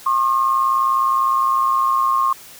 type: tone pair together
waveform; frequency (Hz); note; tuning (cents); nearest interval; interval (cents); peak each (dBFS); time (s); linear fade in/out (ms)
sine; 1076 / 1195.7; C6 / D6; +48 / +31; major second; 183; -15 / -21; 0.06-2.33; 5
effects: white hiss -41 dBFS RMS until 2.59 s